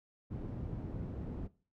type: low-pass noise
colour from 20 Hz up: white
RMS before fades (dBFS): -41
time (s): 0.3-1.48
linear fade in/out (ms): 20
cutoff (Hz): 200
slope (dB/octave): 12
effects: noise-tail reverb RT60 0.4 s tail -20 dB re dry